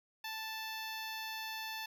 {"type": "tone with notch filter", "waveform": "10% pulse", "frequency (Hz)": 880, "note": "A5", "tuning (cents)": 0, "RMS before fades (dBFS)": -42, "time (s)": [0.24, 1.86], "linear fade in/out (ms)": 5, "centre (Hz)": 8000, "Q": 1.6, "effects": []}